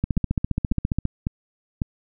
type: two click trains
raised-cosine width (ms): 5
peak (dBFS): -9 / -10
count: 16 / 4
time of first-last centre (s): 0.04-1.054 / 0.17-1.818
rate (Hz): 14.8 / 1.82
effects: none